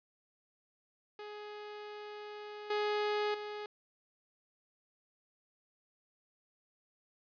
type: tone with level steps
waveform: sawtooth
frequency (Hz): 418.4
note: G#4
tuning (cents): +13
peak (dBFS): -40 / -27 / -36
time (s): 1.19-3.66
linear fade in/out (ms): 2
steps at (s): 2.7 / 3.34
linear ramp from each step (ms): 5
effects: resampled to 11025 Hz + 11-bit